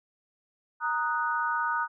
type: chord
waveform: sine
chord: D# minor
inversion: second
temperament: equal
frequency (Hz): 932.3 / 1244.5 / 1480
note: A#5 / D#6 / F#6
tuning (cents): 0 / 0 / 0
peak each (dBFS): -30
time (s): 0.8-1.88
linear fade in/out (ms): 50
effects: none